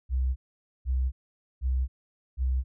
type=tone bursts; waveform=sine; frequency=64.4 Hz; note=C2; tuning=27 cents flat; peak=-23 dBFS; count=4; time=0.09-2.64 s; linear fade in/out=50 ms; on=270 ms; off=490 ms; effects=none